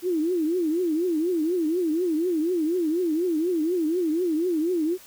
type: tone with vibrato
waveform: sine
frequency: 334.8 Hz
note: E4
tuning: 27 cents sharp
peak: -21 dBFS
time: 0.02-4.98 s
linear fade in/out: 50 ms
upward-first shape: triangle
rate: 4.1 Hz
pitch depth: 200 cents each way
effects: white hiss -49 dBFS RMS until 5.06 s